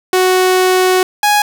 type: tone pair in turn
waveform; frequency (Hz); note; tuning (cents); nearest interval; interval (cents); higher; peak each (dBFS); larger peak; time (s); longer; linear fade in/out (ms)
sawtooth; 370 / 830.6; F#4 / G#5; 0 / 0; octave + major second; 1400; second; -5; neither; 0.13-1.03 / 1.23-1.42; first; 2
effects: none